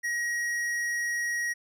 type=tone with tanh clipping; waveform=triangle; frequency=1896 Hz; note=A#6; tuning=29 cents sharp; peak=-29 dBFS; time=0.03-1.54 s; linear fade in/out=20 ms; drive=16 dB; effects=none